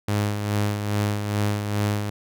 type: tone with tremolo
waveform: sawtooth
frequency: 103.6 Hz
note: G#2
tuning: 4 cents flat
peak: -16 dBFS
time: 0.08-2.1 s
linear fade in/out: 5 ms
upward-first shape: sine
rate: 2.4 Hz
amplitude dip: 50%
effects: none